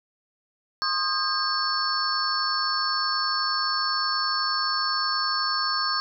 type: tone cluster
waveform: sine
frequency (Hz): 1063 / 1232 / 1604 / 4436 / 5310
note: C6 / D#6 / G6 / C#8 / E8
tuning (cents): +27 / -17 / +39 / 0 / +12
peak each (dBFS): -31 / -28 / -31 / -27 / -31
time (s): 0.82-6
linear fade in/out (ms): 0
effects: none